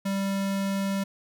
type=tone; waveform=square; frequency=196 Hz; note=G3; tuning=in tune; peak=-26 dBFS; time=0.05-1.04 s; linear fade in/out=10 ms; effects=none